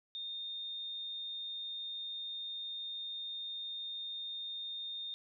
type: tone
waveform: sine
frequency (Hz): 3653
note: A#7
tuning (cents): -36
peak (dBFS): -39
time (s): 0.15-5.14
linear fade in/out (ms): 0
effects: none